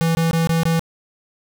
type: tone bursts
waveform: square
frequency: 164.81 Hz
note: E3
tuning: in tune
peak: -16 dBFS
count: 5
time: 0.01-0.794 s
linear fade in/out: 0 ms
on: 140 ms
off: 21 ms
effects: none